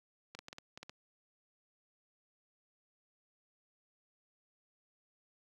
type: clicks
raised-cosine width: 0.2 ms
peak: -29 dBFS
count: 8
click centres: 0.35 / 0.39 / 0.484 / 0.529 / 0.584 / 0.775 / 0.83 / 0.895 s
effects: high-pass 80 Hz 12 dB/octave + 11-bit